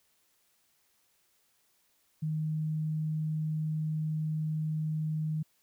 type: tone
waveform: sine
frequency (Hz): 155.56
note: D#3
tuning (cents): 0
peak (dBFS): -29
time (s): 2.22-5.43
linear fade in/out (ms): 10
effects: white hiss -71 dBFS RMS until 5.62 s